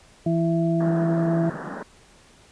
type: harmonic tone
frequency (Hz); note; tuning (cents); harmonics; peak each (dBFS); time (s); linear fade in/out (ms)
166.3; E3; +16; 1 / 2 / 4; -21 / -24 / -27; 0.26-1.5; 5
type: band-pass noise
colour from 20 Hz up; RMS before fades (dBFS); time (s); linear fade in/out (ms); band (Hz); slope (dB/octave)
pink; -34; 0.8-1.83; 5; 140 to 1800; 96
effects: pink hiss -53 dBFS RMS until 2.51 s + resampled to 22050 Hz